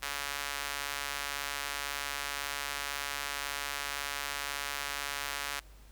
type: tone with high-pass filter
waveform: sawtooth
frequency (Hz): 141.9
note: C#3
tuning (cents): +41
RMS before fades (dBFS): -37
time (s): 0.02-5.6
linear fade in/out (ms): 10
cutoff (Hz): 1400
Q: 0.84
effects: added 50 Hz sine -52 dBFS peak until 5.91 s + pink hiss -61 dBFS RMS until 5.91 s